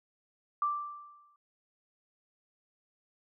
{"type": "tone with exponential decay", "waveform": "sine", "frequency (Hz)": 1174.7, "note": "D6", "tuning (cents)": 0, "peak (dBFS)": -25, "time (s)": [0.62, 1.36], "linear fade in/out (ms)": 2, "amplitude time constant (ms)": 160, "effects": []}